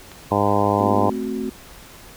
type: click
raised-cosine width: 0.3 ms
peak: -23 dBFS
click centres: 0.117 s
type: harmonic tone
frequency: 102.1 Hz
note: G#2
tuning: 29 cents flat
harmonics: 1 / 2 / 3 / 4 / 5 / 6 / 7 / 8 / 9 / 10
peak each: -25 / -25 / -25 / -25 / -25 / -25 / -25 / -25 / -25 / -25 dBFS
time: 0.31-1.1 s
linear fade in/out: 5 ms
type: chord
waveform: sine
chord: F# diminished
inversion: first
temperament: equal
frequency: 220 / 261.6 / 370 Hz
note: A3 / C4 / F#4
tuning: 0 / 0 / 0 cents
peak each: -27 / -27 / -28 dBFS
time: 0.79-1.5 s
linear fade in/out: 10 ms
effects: pink hiss -43 dBFS RMS until 2.16 s